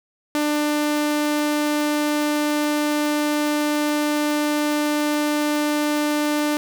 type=tone; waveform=sawtooth; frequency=297.6 Hz; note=D4; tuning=23 cents sharp; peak=-15 dBFS; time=0.35-6.57 s; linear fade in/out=0 ms; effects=none